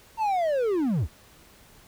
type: linear sweep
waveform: triangle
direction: down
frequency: 917 to 52.3 Hz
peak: -20 dBFS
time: 0.17-1.08 s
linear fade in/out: 50 ms
effects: pink hiss -54 dBFS RMS until 1.87 s